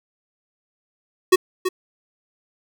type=tone with echo; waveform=square; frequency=370 Hz; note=F#4; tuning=in tune; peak=-9 dBFS; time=1.32-1.36 s; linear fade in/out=10 ms; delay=330 ms; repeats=1; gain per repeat=-10 dB; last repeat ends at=1.69 s; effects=none